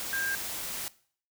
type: tone in noise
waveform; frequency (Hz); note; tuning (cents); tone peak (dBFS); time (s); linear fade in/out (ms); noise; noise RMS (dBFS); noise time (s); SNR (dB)
sine; 1600; G6; +35; -29; 0.13-0.35; 0; white; -36; 0-0.88; +4
effects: noise-tail reverb RT60 0.5 s tail -19 dB re dry